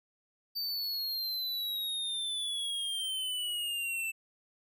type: exponential sweep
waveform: square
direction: down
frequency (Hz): 4623 to 2652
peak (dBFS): -33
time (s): 0.55-4.12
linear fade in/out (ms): 20
effects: none